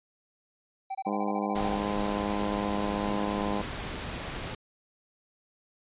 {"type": "tone bursts", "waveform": "triangle", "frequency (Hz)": 773, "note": "G5", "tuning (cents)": -24, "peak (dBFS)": -29, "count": 12, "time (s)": [0.9, 1.764], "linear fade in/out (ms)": 10, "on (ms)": 50, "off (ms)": 24}
{"type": "harmonic tone", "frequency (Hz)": 102.6, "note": "G#2", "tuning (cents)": -21, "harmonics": [2, 3, 4, 5, 6, 7, 8, 9, 10], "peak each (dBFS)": [-32, -35, -38, -37, -39, -40, -39, -42, -38], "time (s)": [1.06, 3.62], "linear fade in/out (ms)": 10}
{"type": "noise", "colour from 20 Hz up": "pink", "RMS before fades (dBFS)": -36, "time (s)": [1.55, 4.55], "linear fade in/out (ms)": 5}
{"effects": ["resampled to 8000 Hz"]}